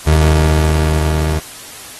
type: tone with level ramp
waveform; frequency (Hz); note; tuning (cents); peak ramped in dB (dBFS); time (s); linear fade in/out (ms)
30% pulse; 77.78; D#2; 0; -5 to -12; 0.06-1.4; 20
effects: white hiss -33 dBFS RMS until 1.99 s + AAC 32 kbps